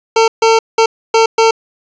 25% pulse tone bursts at uneven times, 450 Hz, A4, 39 cents sharp, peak -3 dBFS, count 5, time 0.16-0.28 / 0.42-0.59 / 0.78-0.86 / 1.14-1.26 / 1.38-1.51 s, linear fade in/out 5 ms, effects resampled to 16000 Hz + 7-bit

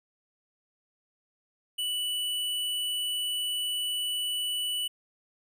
square tone, 2964 Hz, F#7, 2 cents sharp, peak -29 dBFS, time 1.78-4.88 s, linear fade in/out 10 ms, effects none

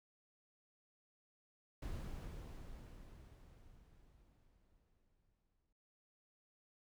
brown noise with exponential decay, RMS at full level -43 dBFS, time 1.82-5.73 s, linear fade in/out 5 ms, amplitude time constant 850 ms, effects none

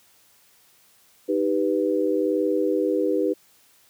sine chord, Eb augmented, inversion none, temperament equal, 311.1 / 392 / 493.9 Hz, Eb4 / G4 / B4, 0 / 0 / 0 cents, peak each -24 dBFS, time 1.28-3.34 s, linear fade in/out 20 ms, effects white hiss -58 dBFS RMS until 3.89 s + high-pass 60 Hz 12 dB/octave

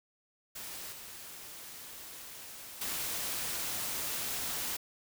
white noise with level steps, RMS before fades -43 / -47 / -36 dBFS, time 0.55-4.77 s, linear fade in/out 10 ms, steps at 0.92 / 2.81 s, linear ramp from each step 5 ms, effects none

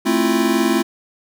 square chord, F major seventh, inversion first, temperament equal with one note detuned, 220 / 264.5 / 329.6 / 349.2 Hz, A3 / C4 / E4 / F4, 0 / +19 / 0 / 0 cents, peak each -21 dBFS, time 0.05-0.83 s, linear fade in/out 20 ms, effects none

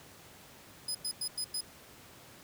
25% pulse tone bursts, 5020 Hz, D#8, 15 cents sharp, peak -28 dBFS, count 5, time 0.88-1.609 s, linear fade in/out 5 ms, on 69 ms, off 96 ms, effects pink hiss -54 dBFS RMS until 2.43 s + high-pass 80 Hz 12 dB/octave

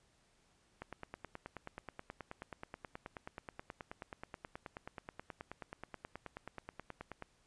click train, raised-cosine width 0.5 ms, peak -29 dBFS, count 61, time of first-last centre 0.82-7.223 s, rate 9.37 Hz, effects pink hiss -72 dBFS RMS until 7.46 s + resampled to 22050 Hz

